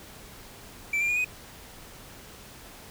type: tone with pitch steps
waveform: triangle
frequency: 2331 / 2385 / 2441 / 2498 Hz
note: D7 / D7 / D#7 / D#7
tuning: -14 / +26 / -34 / +6 cents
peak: -22 dBFS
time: 0.93-1.246 s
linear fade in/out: 5 ms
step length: 79 ms
effects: pink hiss -47 dBFS RMS until 2.9 s